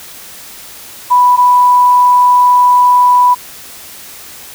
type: tone pair in turn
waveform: sine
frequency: 987.8 / 987.8 Hz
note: B5 / B5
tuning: 0 / 0 cents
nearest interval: unison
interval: 0 cents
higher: neither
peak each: -4 dBFS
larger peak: neither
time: 1.1-1.37 / 1.37-3.35 s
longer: second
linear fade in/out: 20 ms
effects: white hiss -32 dBFS RMS until 4.54 s